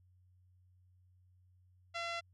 5% pulse tone with low-pass filter, 680 Hz, F5, 46 cents flat, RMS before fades -40 dBFS, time 1.94-2.21 s, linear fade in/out 20 ms, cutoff 2800 Hz, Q 0.7, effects added 91 Hz sine -64 dBFS peak until 2.33 s

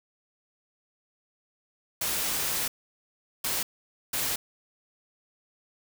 white noise bursts at uneven times, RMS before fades -29 dBFS, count 3, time 2.01-2.68 / 3.44-3.63 / 4.13-4.36 s, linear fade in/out 5 ms, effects none

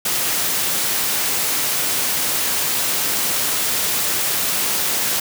white high-pass noise, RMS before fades -20 dBFS, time 0.05-5.2 s, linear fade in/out 5 ms, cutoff 100 Hz, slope 12 dB/octave, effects none

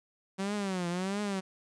sawtooth tone with vibrato, 189.4 Hz, F#3, 41 cents sharp, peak -27 dBFS, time 0.38-1.41 s, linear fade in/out 20 ms, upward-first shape triangle, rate 1.5 Hz, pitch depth 180 cents each way, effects resampled to 22050 Hz + 10-bit

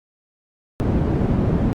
white low-pass noise, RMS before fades -19 dBFS, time 0.8-1.73 s, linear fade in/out 0 ms, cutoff 250 Hz, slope 12 dB/octave, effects AAC 48 kbps

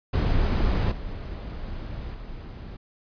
brown noise with level steps, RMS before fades -22 / -34 / -38 dBFS, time 0.13-2.77 s, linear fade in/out 10 ms, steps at 0.91 / 2.14 s, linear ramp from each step 10 ms, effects resampled to 11025 Hz

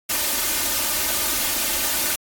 white noise with comb filter, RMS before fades -22 dBFS, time 0.09-2.16 s, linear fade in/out 10 ms, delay 3.3 ms, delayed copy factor +0.8, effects AAC 64 kbps

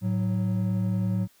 triangle tone pair together, 108.77 / 185 Hz, A2 / F#3, -19 / 0 cents, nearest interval major sixth, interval 919 cents, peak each -24 dBFS, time 0.01-1.28 s, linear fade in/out 50 ms, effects white hiss -61 dBFS RMS until 1.4 s

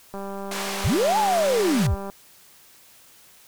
click train, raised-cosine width 1 ms, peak -21 dBFS, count 387, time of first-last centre 0.14-2.099 s, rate 197 Hz
pink band-pass noise, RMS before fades -31 dBFS, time 0.51-1.87 s, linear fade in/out 5 ms, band 630 to 10000 Hz, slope 12 dB/octave
sine linear two-way sweep, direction up then down, 46.25 to 884 to 46.25 Hz, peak -18 dBFS, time 0.84-1.95 s, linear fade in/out 10 ms, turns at 1.18 s
effects white hiss -52 dBFS RMS until 3.47 s

